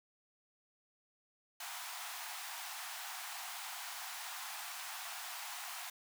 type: high-pass noise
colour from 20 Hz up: pink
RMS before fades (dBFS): -45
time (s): 1.6-5.9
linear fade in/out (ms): 5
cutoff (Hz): 690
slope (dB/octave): 96
effects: none